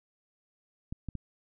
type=clicks; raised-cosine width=5 ms; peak=-24 dBFS; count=3; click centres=0.925 / 1.087 / 1.153 s; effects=none